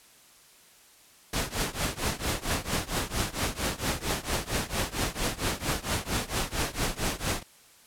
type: noise with tremolo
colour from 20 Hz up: pink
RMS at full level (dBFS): -26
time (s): 1.33-7.43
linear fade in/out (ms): 5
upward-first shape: triangle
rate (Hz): 4.4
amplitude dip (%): 95
effects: white hiss -56 dBFS RMS until 7.86 s + low-pass 12000 Hz 12 dB/octave